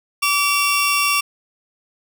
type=tone pair together; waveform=sawtooth; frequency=1154 / 2739 Hz; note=D6 / F7; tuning=-31 / -34 cents; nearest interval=octave + minor third; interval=1497 cents; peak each=-15 dBFS; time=0.22-1.21 s; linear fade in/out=10 ms; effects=none